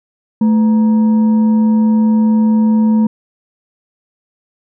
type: tone with frequency modulation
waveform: sine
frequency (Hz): 218.8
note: A3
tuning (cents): -9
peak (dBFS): -8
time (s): 0.41-3.07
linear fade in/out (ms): 5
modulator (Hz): 719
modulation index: 0.21
effects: none